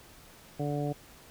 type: harmonic tone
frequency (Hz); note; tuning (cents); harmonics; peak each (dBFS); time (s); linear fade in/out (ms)
145.7; D3; -13; 1 / 2 / 3 / 4 / 5; -32 / -35 / -37 / -38 / -39; 0.59-0.93; 10
effects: pink hiss -54 dBFS RMS until 1.3 s